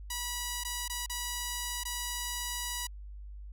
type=tone with dropouts; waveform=5% pulse; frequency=973 Hz; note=B5; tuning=26 cents flat; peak=-22 dBFS; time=0.1-2.87 s; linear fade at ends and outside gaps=5 ms; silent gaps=0.637-0.648 / 0.88-0.897 / 1.062-1.096 / 1.836-1.852 s; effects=added 50 Hz sine -42 dBFS peak until 3.52 s